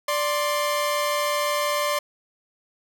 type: tone pair together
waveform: sawtooth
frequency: 587.3 / 1054.3 Hz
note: D5 / C6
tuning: 0 / +13 cents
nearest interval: minor seventh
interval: 1013 cents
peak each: -20 / -22 dBFS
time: 0.08-1.99 s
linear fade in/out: 5 ms
effects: none